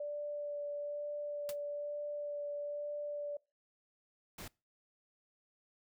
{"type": "tone with vibrato", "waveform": "sine", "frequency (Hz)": 584, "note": "D5", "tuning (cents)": -10, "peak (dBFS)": -37, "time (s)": [0, 3.37], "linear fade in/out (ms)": 5, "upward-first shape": "sine", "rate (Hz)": 1.1, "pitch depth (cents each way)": 10}
{"type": "noise with exponential decay", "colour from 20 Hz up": "white", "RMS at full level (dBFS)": -40, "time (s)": [1.49, 1.56], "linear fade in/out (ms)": 1, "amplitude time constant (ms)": 15}
{"type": "noise", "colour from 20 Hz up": "pink", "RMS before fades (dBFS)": -47, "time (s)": [4.38, 4.48], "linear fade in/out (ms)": 5}
{"effects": ["noise-tail reverb RT60 0.3 s tail -24 dB re dry"]}